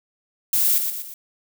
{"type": "noise with echo", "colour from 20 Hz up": "violet", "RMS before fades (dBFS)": -19, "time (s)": [0.53, 0.78], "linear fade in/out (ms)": 2, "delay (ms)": 120, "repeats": 3, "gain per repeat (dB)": -6, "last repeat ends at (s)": 1.14, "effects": []}